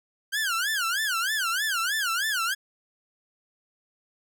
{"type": "tone with vibrato", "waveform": "sawtooth", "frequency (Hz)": 1534, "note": "G6", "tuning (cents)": -38, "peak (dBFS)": -21, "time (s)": [0.32, 2.55], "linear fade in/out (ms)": 20, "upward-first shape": "sine", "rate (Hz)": 3.2, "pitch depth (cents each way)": 250, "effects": []}